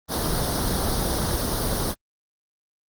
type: noise with comb filter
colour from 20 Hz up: pink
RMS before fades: -24 dBFS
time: 0.08-1.95 s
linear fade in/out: 50 ms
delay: 0.2 ms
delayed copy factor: +0.75
effects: Opus 24 kbps